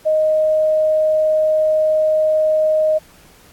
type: tone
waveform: sine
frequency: 622.3 Hz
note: D#5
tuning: in tune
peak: -12 dBFS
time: 0.05-2.99 s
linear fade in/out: 20 ms
effects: pink hiss -48 dBFS RMS until 3.52 s + AAC 64 kbps